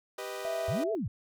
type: chord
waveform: sawtooth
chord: G augmented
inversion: none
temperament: equal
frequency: 392 / 493.9 / 622.3 Hz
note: G4 / B4 / D#5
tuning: 0 / 0 / 0 cents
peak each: -37 dBFS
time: 0.18-0.84 s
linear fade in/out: 5 ms
type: tone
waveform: sine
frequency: 659.3 Hz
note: E5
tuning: in tune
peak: -31 dBFS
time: 0.45-0.95 s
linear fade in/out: 0 ms
type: linear two-way sweep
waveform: sine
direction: up then down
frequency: 73.8 to 460 to 73.8 Hz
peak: -30 dBFS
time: 0.68-1.08 s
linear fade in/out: 5 ms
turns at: 0.92 s
effects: none